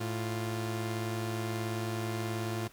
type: tone pair together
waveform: sawtooth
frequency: 110 / 348.6 Hz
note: A2 / F4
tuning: 0 / -3 cents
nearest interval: octave + minor sixth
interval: 1997 cents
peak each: -30 / -33 dBFS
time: 0-2.68 s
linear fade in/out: 10 ms
effects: pink hiss -58 dBFS RMS until 2.72 s